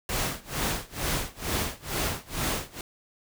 pink noise with tremolo, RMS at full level -27 dBFS, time 0.09-2.81 s, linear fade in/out 2 ms, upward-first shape sine, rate 2.2 Hz, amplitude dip 95%, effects none

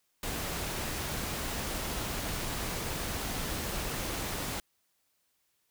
pink noise, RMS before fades -35 dBFS, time 0.23-4.6 s, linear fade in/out 2 ms, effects white hiss -75 dBFS RMS until 5.7 s

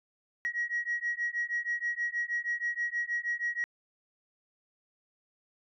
sine beating tone pair, 1900 / 1906.3 Hz, A#6 / A#6, +33 / +38 cents, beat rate 6.3 Hz, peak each -32 / -32 dBFS, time 0.45-3.64 s, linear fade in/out 0 ms, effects tanh soft clip ceiling -24 dBFS

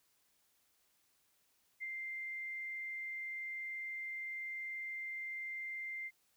sine tone with ADSR envelope, 2093 Hz, C7, in tune, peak -38 dBFS, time 1.8-6.11 s, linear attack 30 ms, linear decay 25 ms, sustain -2 dB, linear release 45 ms, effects white hiss -75 dBFS RMS until 6.36 s

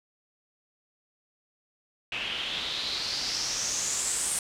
white noise with low-pass filter sweep, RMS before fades -31 dBFS, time 2.12-4.39 s, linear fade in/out 2 ms, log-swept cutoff 2700 to 9100 Hz, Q 4.9, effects none

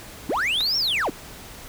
triangle linear two-way sweep, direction up then down, 179.3 to 5600 to 179.3 Hz, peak -19 dBFS, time 0.29-1.1 s, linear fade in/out 5 ms, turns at 0.77 s
clicks, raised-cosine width 0.2 ms, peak -16 dBFS, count 2, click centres 0.606 / 0.61 s
effects pink hiss -41 dBFS RMS until 1.68 s

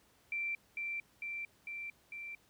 sine tone with echo, 2349 Hz, D7, in tune, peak -34 dBFS, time 0.32-0.55 s, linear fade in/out 2 ms, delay 450 ms, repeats 4, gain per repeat -2 dB, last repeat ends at 2.35 s, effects pink hiss -68 dBFS RMS until 2.49 s + high-pass 60 Hz 12 dB/octave

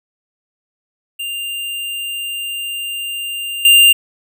square tone with level steps, 2794 Hz, F7, in tune, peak -22 / -6 dBFS, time 1.19-3.93 s, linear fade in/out 10 ms, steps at 3.65 s, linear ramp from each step 2 ms, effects none

